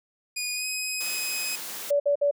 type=tone with pitch glide; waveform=15% pulse; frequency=2462 to 2521 Hz; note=D#7 to D#7; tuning=-19 to +22 cents; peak=-21 dBFS; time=0.36-1.56 s; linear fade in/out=10 ms; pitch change=+41 cents; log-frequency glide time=0.54-0.66 s
type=high-pass noise; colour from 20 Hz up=white; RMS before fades=-36 dBFS; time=1-1.91 s; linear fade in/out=10 ms; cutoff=210 Hz; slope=12 dB/octave
type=tone bursts; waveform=sine; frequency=574 Hz; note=D5; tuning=40 cents flat; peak=-19 dBFS; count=3; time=1.9-2.312 s; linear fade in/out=10 ms; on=100 ms; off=56 ms
effects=none